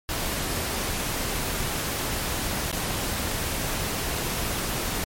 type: noise with dropouts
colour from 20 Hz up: pink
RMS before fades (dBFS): -28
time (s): 0.09-5.04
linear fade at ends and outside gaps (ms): 0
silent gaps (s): 2.715-2.727
effects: MP3 64 kbps